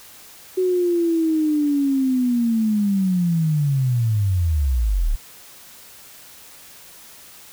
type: linear sweep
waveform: sine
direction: down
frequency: 373.1 to 32 Hz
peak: -16 dBFS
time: 0.57-5.16 s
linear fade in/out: 10 ms
effects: white hiss -44 dBFS RMS until 7.52 s